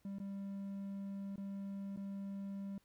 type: tone with dropouts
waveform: triangle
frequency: 197.3 Hz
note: G3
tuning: 11 cents sharp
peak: -39 dBFS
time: 0.05-2.78 s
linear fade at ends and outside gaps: 2 ms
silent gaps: 0.185-0.2 / 1.359-1.379 / 1.963-1.973 s
effects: pink hiss -75 dBFS RMS until 2.84 s